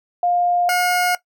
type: tone pair in turn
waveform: sine / 20% pulse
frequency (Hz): 706 / 718.3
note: F5 / F5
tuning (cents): +19 / +48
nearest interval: unison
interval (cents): 29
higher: second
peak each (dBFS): -15 / -11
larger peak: second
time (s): 0.23-0.69 / 0.69-1.15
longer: neither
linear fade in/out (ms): 2
effects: noise-tail reverb RT60 0.1 s tail -17 dB re dry